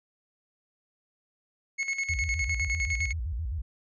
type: tone with tremolo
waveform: 45% pulse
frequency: 2186 Hz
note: C#7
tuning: 25 cents flat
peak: -26 dBFS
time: 1.78-3.13 s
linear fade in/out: 20 ms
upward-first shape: square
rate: 9.8 Hz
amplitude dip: 65%
type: tone with vibrato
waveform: sine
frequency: 68.8 Hz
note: C#2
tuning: 12 cents flat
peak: -29 dBFS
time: 2.09-3.62 s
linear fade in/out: 10 ms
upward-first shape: square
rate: 7.7 Hz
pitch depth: 300 cents each way
effects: resampled to 16000 Hz